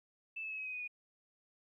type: tone with pitch steps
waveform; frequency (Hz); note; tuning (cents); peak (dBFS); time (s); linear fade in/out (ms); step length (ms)
sine; 2637 / 2607 / 2577 / 2547 / 2518 / 2489 / 2460; E7 / E7 / E7 / D#7 / D#7 / D#7 / D#7; 0 / -20 / -40 / +40 / +20 / 0 / -20; -39; 0.36-0.878; 10; 74
effects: 13-bit